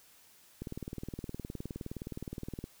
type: click train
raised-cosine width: 3 ms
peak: -26 dBFS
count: 40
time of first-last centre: 0.62-2.641 s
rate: 19.3 Hz
effects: white hiss -61 dBFS RMS until 2.8 s